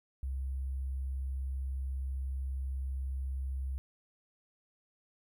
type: tone with sample-and-hold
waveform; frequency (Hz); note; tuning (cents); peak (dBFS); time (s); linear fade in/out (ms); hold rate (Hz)
sine; 66.3; C2; +23; -33; 0.23-3.78; 0; 11025
effects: none